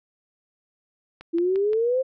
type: click train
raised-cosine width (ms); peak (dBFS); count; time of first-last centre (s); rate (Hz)
0.3; -25; 4; 1.21-1.733; 5.74
type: exponential sweep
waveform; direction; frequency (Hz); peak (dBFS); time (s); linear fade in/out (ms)
sine; up; 329.6 to 533; -19; 1.33-2.03; 20
effects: none